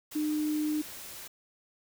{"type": "tone in noise", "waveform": "sine", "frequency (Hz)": 303.7, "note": "D#4", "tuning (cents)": -42, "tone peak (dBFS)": -27, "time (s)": [0.15, 0.82], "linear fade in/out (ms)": 10, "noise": "white", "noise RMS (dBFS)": -44, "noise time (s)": [0.11, 1.28], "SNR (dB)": 14, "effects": []}